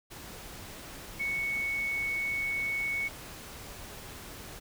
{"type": "tone in noise", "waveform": "sine", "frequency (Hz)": 2217, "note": "C#7", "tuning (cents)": 0, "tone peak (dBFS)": -29, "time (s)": [1.19, 3.09], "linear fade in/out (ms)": 20, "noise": "pink", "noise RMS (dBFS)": -45, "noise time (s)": [0.1, 4.6], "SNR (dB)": 13, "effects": []}